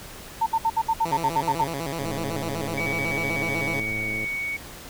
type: tone bursts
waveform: sine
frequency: 902 Hz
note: A5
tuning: 43 cents sharp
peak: -18 dBFS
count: 11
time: 0.41-1.645 s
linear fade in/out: 10 ms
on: 55 ms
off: 63 ms
type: tone with vibrato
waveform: 10% pulse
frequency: 151.6 Hz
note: D#3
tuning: 45 cents flat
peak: -20 dBFS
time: 1.05-3.8 s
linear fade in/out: 5 ms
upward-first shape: square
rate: 8 Hz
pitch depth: 160 cents each way
type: click train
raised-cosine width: 2 ms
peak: -23 dBFS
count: 240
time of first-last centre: 2.01-4.244 s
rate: 107 Hz
type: tone with pitch glide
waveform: sine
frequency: 2268 to 2233 Hz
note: C#7 to C#7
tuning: +39 to +12 cents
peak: -26 dBFS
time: 2.77-4.57 s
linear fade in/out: 10 ms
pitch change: -27 cents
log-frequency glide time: 3.2-4.17 s
effects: pink hiss -41 dBFS RMS until 4.89 s